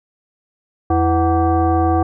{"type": "tone with frequency modulation", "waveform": "sine", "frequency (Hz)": 329.6, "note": "E4", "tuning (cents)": 0, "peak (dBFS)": -12, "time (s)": [0.9, 2.03], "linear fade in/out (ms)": 5, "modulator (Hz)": 414, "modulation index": 1.4, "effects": []}